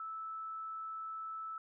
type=tone; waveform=sine; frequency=1312 Hz; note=E6; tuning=9 cents flat; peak=-40 dBFS; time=0-1.58 s; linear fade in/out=2 ms; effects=none